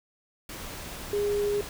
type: tone in noise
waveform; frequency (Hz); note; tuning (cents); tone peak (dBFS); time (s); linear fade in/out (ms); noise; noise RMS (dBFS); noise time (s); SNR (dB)
sine; 410; G#4; -22; -24; 1.13-1.61; 2; pink; -39; 0.49-1.69; +12
effects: none